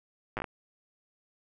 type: slowing click train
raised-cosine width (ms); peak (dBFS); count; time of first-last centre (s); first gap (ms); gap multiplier
0.5; -18; 6; 0.37-0.442; 8; 1.3
effects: none